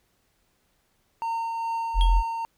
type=tone with tremolo; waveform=triangle; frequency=915 Hz; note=A#5; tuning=32 cents flat; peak=-23 dBFS; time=1.22-2.45 s; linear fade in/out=0 ms; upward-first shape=triangle; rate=2.4 Hz; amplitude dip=30%
type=tone; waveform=sine; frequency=43.5 Hz; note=F1; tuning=6 cents flat; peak=-16 dBFS; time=1.94-2.23 s; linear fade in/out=50 ms
type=tone with exponential decay; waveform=triangle; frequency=3263 Hz; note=G#7; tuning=31 cents flat; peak=-24 dBFS; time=2.01-2.18 s; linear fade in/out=0 ms; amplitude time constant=35 ms
effects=pink hiss -69 dBFS RMS until 2.57 s